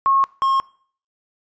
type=tone pair in turn; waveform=sine / triangle; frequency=1087 / 1077.6 Hz; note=C#6 / C#6; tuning=-34 / -49 cents; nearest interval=unison; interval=15 cents; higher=first; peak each=-13 dBFS; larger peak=neither; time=0.06-0.24 / 0.42-0.6 s; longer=neither; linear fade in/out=0 ms; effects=noise-tail reverb RT60 0.5 s tail -22 dB re dry + resampled to 16000 Hz